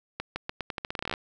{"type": "accelerating click train", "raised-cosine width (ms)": 0.3, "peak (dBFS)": -15, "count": 17, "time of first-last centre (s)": [0.2, 1.139], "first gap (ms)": 160, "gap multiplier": 0.84, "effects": []}